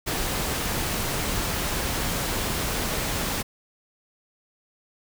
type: noise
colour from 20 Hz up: pink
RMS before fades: -27 dBFS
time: 0.06-3.43 s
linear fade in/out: 20 ms
effects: none